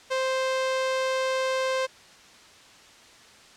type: tone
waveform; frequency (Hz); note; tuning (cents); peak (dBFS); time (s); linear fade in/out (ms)
sawtooth; 523.3; C5; 0; -20; 0.1-1.87; 20
effects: white hiss -51 dBFS RMS until 3.56 s + low-pass 6000 Hz 12 dB/octave